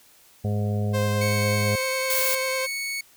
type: harmonic tone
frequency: 103.83 Hz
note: G#2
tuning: in tune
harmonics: 1 / 2 / 4 / 5 / 6 / 7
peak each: -23 / -29 / -35 / -37 / -39 / -40 dBFS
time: 0.44-1.76 s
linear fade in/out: 10 ms
type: tone with vibrato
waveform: sawtooth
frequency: 523.3 Hz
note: C5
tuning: in tune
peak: -22 dBFS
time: 0.93-2.67 s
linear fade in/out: 20 ms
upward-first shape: square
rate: 10 Hz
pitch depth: 10 cents each way
type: tone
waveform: sawtooth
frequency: 2217 Hz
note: C#7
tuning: in tune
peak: -24 dBFS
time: 1.21-3.01 s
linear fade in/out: 5 ms
type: noise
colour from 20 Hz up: blue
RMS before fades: -25 dBFS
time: 2.1-2.35 s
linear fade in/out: 2 ms
effects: white hiss -55 dBFS RMS until 3.16 s